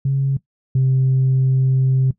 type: tone pair in turn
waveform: sine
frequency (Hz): 136.4 / 131.5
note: C#3 / C3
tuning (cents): -28 / +9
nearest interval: minor second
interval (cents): 63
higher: first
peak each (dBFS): -14 / -11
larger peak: second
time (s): 0.05-0.37 / 0.75-2.11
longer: second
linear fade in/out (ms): 5
effects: noise-tail reverb RT60 0.1 s tail -18 dB re dry + tanh soft clip ceiling -10 dBFS